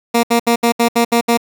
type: tone bursts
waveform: 15% pulse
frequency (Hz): 234.7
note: A#3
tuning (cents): +12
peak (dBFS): -4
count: 8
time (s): 0.14-1.375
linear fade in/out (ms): 10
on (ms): 94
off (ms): 69
effects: none